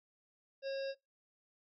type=harmonic tone; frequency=544 Hz; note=C#5; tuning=33 cents flat; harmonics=1 / 3 / 5 / 7 / 9 / 10; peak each=-36 / -50 / -53 / -55 / -53 / -59 dBFS; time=0.62-0.95 s; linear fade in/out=50 ms; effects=noise-tail reverb RT60 0.2 s tail -24 dB re dry